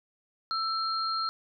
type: tone pair together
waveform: sine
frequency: 1327 / 4213 Hz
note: E6 / C8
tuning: +11 / +11 cents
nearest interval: octave + minor sixth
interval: 2000 cents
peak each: -29 / -32 dBFS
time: 0.51-1.29 s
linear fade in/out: 0 ms
effects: none